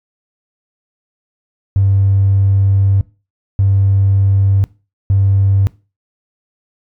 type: tone bursts at uneven times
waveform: triangle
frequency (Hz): 98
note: G2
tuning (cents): 0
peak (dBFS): -5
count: 3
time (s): 1.76-3.01 / 3.59-4.64 / 5.1-5.67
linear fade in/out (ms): 0
effects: noise-tail reverb RT60 0.3 s tail -22 dB re dry + tanh soft clip ceiling -5 dBFS